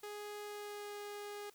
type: tone with pitch glide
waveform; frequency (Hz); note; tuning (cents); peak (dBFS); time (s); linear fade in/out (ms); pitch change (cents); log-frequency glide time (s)
sawtooth; 415.3 to 411.7; G#4 to G#4; 0 to -15; -40; 0.03-1.5; 5; -15; 0.42-0.95
effects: white hiss -66 dBFS RMS until 1.54 s